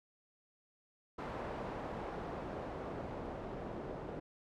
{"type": "noise with low-pass filter sweep", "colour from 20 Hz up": "white", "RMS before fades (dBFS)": -43, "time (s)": [1.18, 4.2], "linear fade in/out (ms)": 10, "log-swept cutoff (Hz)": [820, 520], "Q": 0.87, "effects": []}